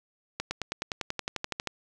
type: accelerating click train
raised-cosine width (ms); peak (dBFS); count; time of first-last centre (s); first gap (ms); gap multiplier
0.2; -13; 15; 0.4-1.673; 110; 0.97
effects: none